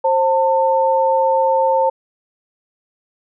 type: tone pair together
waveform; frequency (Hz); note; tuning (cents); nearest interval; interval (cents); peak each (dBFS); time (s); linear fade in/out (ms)
sine; 530.6 / 896; C5 / A5; +24 / +31; major sixth; 907; -15; 0.04-1.9; 10
effects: none